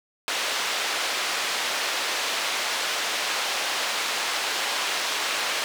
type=band-pass noise; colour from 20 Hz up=white; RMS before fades=-27 dBFS; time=0.28-5.64 s; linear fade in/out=0 ms; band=490 to 4200 Hz; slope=12 dB/octave; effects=none